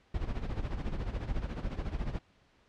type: noise with tremolo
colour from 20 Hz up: brown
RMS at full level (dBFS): -32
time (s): 0.14-2.19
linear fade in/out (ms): 5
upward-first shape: sine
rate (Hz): 14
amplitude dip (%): 70
effects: pink hiss -66 dBFS RMS until 2.68 s + low-pass 4000 Hz 12 dB/octave